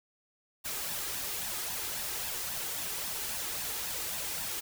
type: noise with flanger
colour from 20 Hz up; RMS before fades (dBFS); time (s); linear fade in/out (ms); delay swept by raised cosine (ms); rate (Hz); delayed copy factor
white; -36; 0.64-4.61; 20; 1.1 to 2.5; 3.7; +0.5
effects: none